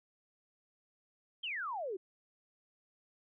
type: exponential sweep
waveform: sine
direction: down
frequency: 3253 to 353.3 Hz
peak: -36 dBFS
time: 1.43-1.97 s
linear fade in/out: 10 ms
effects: none